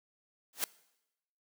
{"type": "noise with exponential growth", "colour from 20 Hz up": "white", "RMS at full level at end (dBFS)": -28, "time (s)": [0.53, 0.64], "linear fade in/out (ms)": 1, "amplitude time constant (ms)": 23, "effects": ["noise-tail reverb RT60 0.9 s tail -21 dB re dry", "high-pass 200 Hz 12 dB/octave"]}